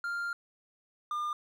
triangle tone pair in turn, 1396.9 / 1204.6 Hz, F6 / D6, 0 / +44 cents, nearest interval minor third, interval 256 cents, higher first, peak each -30 / -29 dBFS, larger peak second, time 0.04-0.33 / 1.11-1.33 s, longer first, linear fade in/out 2 ms, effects none

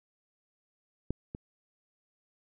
clicks, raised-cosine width 3 ms, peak -18 / -25 dBFS, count 2, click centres 1.106 / 1.349 s, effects none

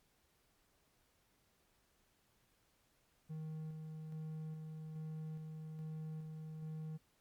triangle tone with tremolo, 156.9 Hz, D#3, 15 cents sharp, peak -40 dBFS, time 3.29-6.98 s, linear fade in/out 20 ms, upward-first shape square, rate 1.2 Hz, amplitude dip 30%, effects pink hiss -75 dBFS RMS until 7.2 s + MP3 96 kbps

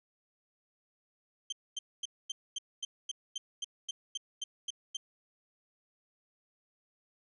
30% pulse tone bursts, 3136 Hz, G7, in tune, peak -31 dBFS, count 14, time 1.5-4.97 s, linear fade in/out 5 ms, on 25 ms, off 240 ms, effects resampled to 24000 Hz

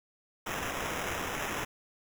violet noise with sample-and-hold, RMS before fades -35 dBFS, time 0.46-1.65 s, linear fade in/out 10 ms, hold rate 4410 Hz, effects none

